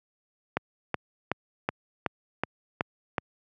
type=click train; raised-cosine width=0.5 ms; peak=-10 dBFS; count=8; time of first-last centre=0.57-3.182 s; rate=2.68 Hz; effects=high-pass 100 Hz 12 dB/octave